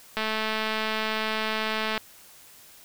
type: click train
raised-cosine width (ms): 0.3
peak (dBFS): -12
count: 395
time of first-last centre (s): 0.17-1.977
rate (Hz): 218
effects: white hiss -51 dBFS RMS until 2.84 s